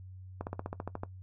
slowing click train, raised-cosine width 1 ms, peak -22 dBFS, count 10, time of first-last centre 0.41-1.034 s, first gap 59 ms, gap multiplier 1.04, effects noise-tail reverb RT60 0.1 s tail -17 dB re dry + added 93 Hz sine -45 dBFS peak until 1.22 s

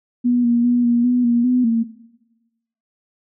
sine tone with pitch steps, 244 / 237.2 / 243 / 237.8 / 246.8 / 237.2 / 250.1 / 228.7 Hz, B3 / A#3 / B3 / A#3 / B3 / A#3 / B3 / A#3, -21 / +30 / -28 / +35 / -1 / +30 / +22 / -33 cents, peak -13 dBFS, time 0.24-1.84 s, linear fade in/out 20 ms, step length 200 ms, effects noise-tail reverb RT60 1.0 s tail -17 dB re dry

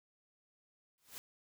white noise with exponential growth, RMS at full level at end -44 dBFS, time 0.98-1.18 s, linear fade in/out 0 ms, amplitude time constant 43 ms, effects none

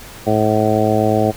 harmonic tone, 107.9 Hz, A2, 33 cents flat, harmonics 1 / 2 / 3 / 4 / 5 / 6 / 7, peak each -20 / -20 / -20 / -20 / -20 / -20 / -20 dBFS, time 0.26-1.32 s, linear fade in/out 20 ms, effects pink hiss -36 dBFS RMS until 1.36 s

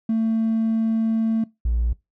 triangle tone pair in turn, 223.8 / 58.16 Hz, A3 / A#1, +30 / -3 cents, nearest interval octave + major seventh, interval 2333 cents, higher first, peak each -15 dBFS, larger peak neither, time 0.09-1.44 / 1.65-1.93 s, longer first, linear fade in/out 5 ms, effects noise-tail reverb RT60 0.2 s tail -23 dB re dry + tanh soft clip ceiling -14 dBFS

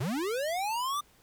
square linear sweep, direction up, 105.3 to 1206 Hz, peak -30 dBFS, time 0-1.01 s, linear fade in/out 10 ms, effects pink hiss -62 dBFS RMS until 1.22 s

